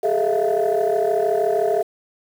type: tone cluster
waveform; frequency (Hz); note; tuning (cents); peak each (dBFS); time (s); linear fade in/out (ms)
sine; 403 / 436.3 / 644 / 690; G4 / A4 / E5 / F5; +48 / -15 / -41 / -21; -21; 0.03-1.83; 10
effects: tanh soft clip ceiling -11 dBFS + 7-bit